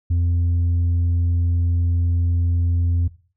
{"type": "tone", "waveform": "sine", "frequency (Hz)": 86, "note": "F2", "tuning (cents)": -26, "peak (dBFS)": -13, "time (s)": [0.1, 3.08], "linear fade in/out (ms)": 10, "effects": ["noise-tail reverb RT60 0.4 s tail -19 dB re dry", "tanh soft clip ceiling -15 dBFS"]}